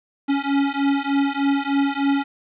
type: beating tone pair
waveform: square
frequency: 277.2 / 280.5 Hz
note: C#4 / C#4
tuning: 0 / +21 cents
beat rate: 3.3 Hz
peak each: -22 dBFS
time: 0.28-2.24 s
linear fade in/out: 20 ms
effects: resampled to 8000 Hz + 8-bit